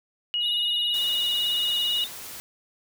sine tone, 2893 Hz, F#7, 40 cents flat, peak -23 dBFS, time 0.34-2.04 s, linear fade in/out 0 ms
triangle tone with vibrato, 3729 Hz, A#7, in tune, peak -28 dBFS, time 0.4-2.09 s, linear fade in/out 50 ms, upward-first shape sine, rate 18 Hz, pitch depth 71 cents each way
white noise, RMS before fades -39 dBFS, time 0.94-2.4 s, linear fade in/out 0 ms
effects none

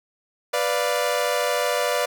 sawtooth chord, B diminished, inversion none, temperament equal, 493.9 / 587.3 / 698.5 Hz, B4 / D5 / F5, 0 / 0 / 0 cents, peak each -21 / -20 / -24 dBFS, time 0.53-2.06 s, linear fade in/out 10 ms, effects none

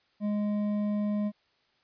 sine tone with hard clipping, 207.7 Hz, G#3, in tune, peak -28 dBFS, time 0.2-1.32 s, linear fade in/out 50 ms, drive 7 dB, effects white hiss -69 dBFS RMS until 1.83 s + resampled to 11025 Hz

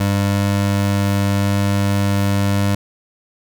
25% pulse tone, 99.9 Hz, G2, 33 cents sharp, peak -11 dBFS, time 0-2.75 s, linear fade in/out 5 ms, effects none

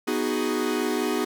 45% pulse chord, G# minor seventh, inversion first, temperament equal, 246.9 / 311.1 / 370 / 415.3 Hz, B3 / D#4 / F#4 / G#4, 0 / 0 / 0 / 0 cents, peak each -29 dBFS, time 0.07-1.25 s, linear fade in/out 10 ms, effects none

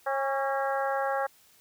harmonic tone with a mistuned harmonic, 271.9 Hz, C#4, 33 cents flat, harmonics 2 / 3 / 4 / 5 / 6 / 7, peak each -30 / -30 / -36 / -36 / -36 / -43 dBFS, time 0.06-1.27 s, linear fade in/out 10 ms, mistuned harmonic 4, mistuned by +43 cents, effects white hiss -60 dBFS RMS until 1.6 s

